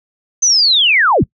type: linear sweep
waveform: sine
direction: down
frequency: 6272 to 34.59 Hz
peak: -8 dBFS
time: 0.42-1.24 s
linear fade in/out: 10 ms
effects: noise-tail reverb RT60 0.1 s tail -25 dB re dry